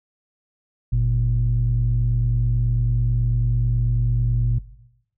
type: tone pair together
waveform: sine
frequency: 49.03 / 118.2 Hz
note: G1 / A#2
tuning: +1 / +24 cents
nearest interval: octave + minor third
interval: 1523 cents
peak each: -18 dBFS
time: 0.92-4.59 s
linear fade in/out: 10 ms
effects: noise-tail reverb RT60 0.9 s tail -18 dB re dry + tanh soft clip ceiling -11 dBFS